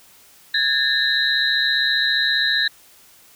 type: tone cluster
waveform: sine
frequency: 1656 / 1791 / 3813 / 4046 Hz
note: G#6 / A6 / A#7 / B7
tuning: -5 / +30 / +38 / +41 cents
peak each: -22 dBFS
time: 0.54-2.68 s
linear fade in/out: 5 ms
effects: white hiss -50 dBFS RMS until 3.35 s